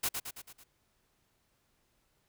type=noise with echo; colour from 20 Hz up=white; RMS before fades=-31 dBFS; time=0.03-0.09 s; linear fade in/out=10 ms; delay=110 ms; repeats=5; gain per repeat=-5 dB; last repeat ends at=0.64 s; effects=pink hiss -74 dBFS RMS until 2.28 s